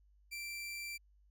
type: tone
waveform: sawtooth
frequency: 2349 Hz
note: D7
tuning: in tune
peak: -38 dBFS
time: 0.31-0.98 s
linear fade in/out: 20 ms
effects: added 50 Hz sine -64 dBFS peak until 1.3 s